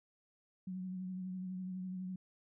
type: tone with vibrato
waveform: sine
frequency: 185 Hz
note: F#3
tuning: in tune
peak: -39 dBFS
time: 0.67-2.16 s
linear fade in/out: 5 ms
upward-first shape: triangle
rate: 12 Hz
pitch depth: 35 cents each way
effects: none